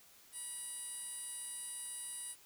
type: tone with band-pass filter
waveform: 15% pulse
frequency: 966 Hz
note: B5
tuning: 39 cents flat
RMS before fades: -45 dBFS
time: 0.32-2.36 s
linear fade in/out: 50 ms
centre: 9800 Hz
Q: 4.2
effects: white hiss -62 dBFS RMS until 2.45 s